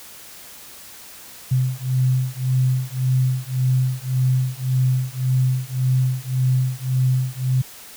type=beating tone pair; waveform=sine; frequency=127.9 / 129.7 Hz; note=C3 / C3; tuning=-39 / -15 cents; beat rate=1.8 Hz; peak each=-20 dBFS; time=1.51-7.62 s; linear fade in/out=10 ms; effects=white hiss -41 dBFS RMS until 7.96 s